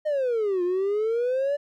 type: exponential two-way sweep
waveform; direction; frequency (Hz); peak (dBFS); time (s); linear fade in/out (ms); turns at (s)
triangle; down then up; 622.3 to 349.2 to 585; -19; 0.05-1.57; 20; 0.63
effects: tanh soft clip ceiling -17 dBFS